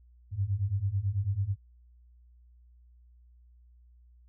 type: beating tone pair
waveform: sine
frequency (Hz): 93.9 / 103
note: F#2 / G#2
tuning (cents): +26 / -14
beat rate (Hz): 9.1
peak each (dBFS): -31 / -29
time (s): 0.31-1.56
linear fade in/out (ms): 50
effects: added 60 Hz sine -55 dBFS peak until 4.28 s